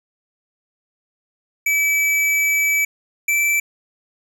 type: tone pair in turn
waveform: square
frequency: 2300 / 2327 Hz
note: D7 / D7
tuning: -37 / -17 cents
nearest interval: unison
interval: 20 cents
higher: second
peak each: -16 dBFS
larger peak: neither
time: 1.66-2.85 / 3.28-3.6 s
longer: first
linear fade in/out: 5 ms
effects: none